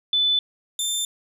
sine / 20% pulse tone pair in turn, 3500 / 3569 Hz, A7 / A7, -10 / +24 cents, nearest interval unison, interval 34 cents, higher second, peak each -17 dBFS, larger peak neither, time 0.13-0.39 / 0.79-1.05 s, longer neither, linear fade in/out 2 ms, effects none

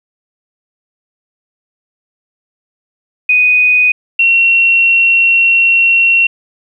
sine tone pair in turn, 2489 / 2729 Hz, D#7 / F7, 0 / -41 cents, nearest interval major second, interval 159 cents, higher second, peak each -6 dBFS, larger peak neither, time 3.29-3.92 / 4.19-6.27 s, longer second, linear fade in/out 5 ms, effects 8-bit

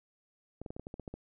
clicks, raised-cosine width 2 ms, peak -28 dBFS, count 10, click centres 0.616 / 0.662 / 0.705 / 0.765 / 0.796 / 0.869 / 0.941 / 0.997 / 1.078 / 1.14 s, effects none

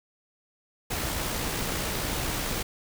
pink noise with amplitude modulation, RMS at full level -29 dBFS, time 0.9-2.63 s, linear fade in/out 10 ms, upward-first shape sine, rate 61 Hz, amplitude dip 25%, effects none

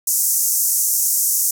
white band-pass noise, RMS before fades -18 dBFS, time 0.07-1.51 s, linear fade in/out 5 ms, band 5800 to 15000 Hz, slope 48 dB/octave, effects none

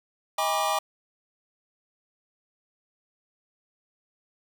square tone cluster, 634 / 809 / 972 / 1099 / 1181 Hz, D#5 / G#5 / B5 / C#6 / D6, +32 / -46 / -28 / -15 / +9 cents, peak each -31 / -29 / -32 / -36 / -30 dBFS, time 0.38-0.79 s, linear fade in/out 5 ms, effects none

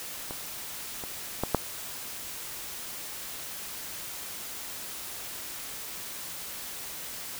clicks, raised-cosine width 1 ms, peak -22 / -24 / -12 / -7 dBFS, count 4, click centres 0.309 / 1.038 / 1.436 / 1.547 s, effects white hiss -39 dBFS RMS until 7.39 s

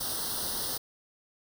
white noise with comb filter, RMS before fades -33 dBFS, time 0-0.78 s, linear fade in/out 10 ms, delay 0.21 ms, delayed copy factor +0.95, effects none

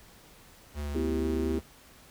square tone with vibrato, 72.8 Hz, D2, 15 cents flat, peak -33 dBFS, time 0.74-1.62 s, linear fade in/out 50 ms, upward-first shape sine, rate 4.2 Hz, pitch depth 19 cents each way
sine chord, E minor, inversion second, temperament equal, 246.9 / 329.6 / 392 Hz, B3 / E4 / G4, 0 / 0 / 0 cents, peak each -32 dBFS, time 0.95-1.59 s, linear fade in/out 2 ms
effects pink hiss -55 dBFS RMS until 2.1 s

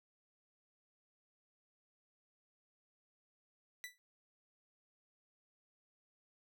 sawtooth tone with exponential decay, 1975.5 Hz, B6, in tune, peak -37 dBFS, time 3.84-3.98 s, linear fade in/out 0 ms, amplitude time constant 29 ms, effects none

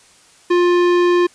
sine tone with tanh clipping, 352.4 Hz, F4, 16 cents sharp, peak -13 dBFS, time 0.5-1.27 s, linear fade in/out 10 ms, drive 18 dB, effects white hiss -49 dBFS RMS until 1.34 s + resampled to 22050 Hz

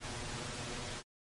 pink noise with comb filter, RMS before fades -41 dBFS, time 0-1.03 s, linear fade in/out 50 ms, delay 8.3 ms, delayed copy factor +0.65, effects low-pass 9000 Hz 12 dB/octave + MP3 48 kbps

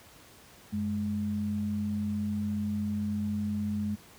sine tone pair together, 95.06 / 209 Hz, F#2 / G#3, +47 / +11 cents, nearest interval octave + major second, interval 1364 cents, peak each -35 / -29 dBFS, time 0.72-3.96 s, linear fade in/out 20 ms, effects pink hiss -54 dBFS RMS until 4.18 s + high-pass 60 Hz 12 dB/octave

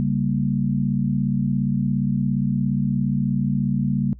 sine chord, G diminished, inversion second, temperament equal, 138.59 / 196 / 233.1 Hz, Db3 / G3 / Bb3, 0 / 0 / 0 cents, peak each -22 / -23 / -24 dBFS, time 0-4.13 s, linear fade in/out 0 ms, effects noise-tail reverb RT60 0.1 s tail -21 dB re dry + added 60 Hz sine -39 dBFS peak until 4.19 s

